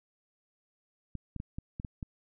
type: clicks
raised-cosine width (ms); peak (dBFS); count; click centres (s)
5; -25; 7; 1.153 / 1.363 / 1.401 / 1.585 / 1.799 / 1.848 / 2.028
effects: none